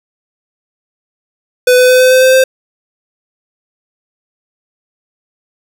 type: tone with pitch steps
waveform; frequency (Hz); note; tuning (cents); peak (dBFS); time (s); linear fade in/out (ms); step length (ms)
square; 499.6 / 503.4 / 507.2 / 511 / 514.8 / 518.7 / 522.6; B4 / B4 / B4 / C5 / C5 / C5 / C5; +20 / +33 / +46 / -41 / -28 / -15 / -2; -5; 1.67-2.44; 5; 110
effects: none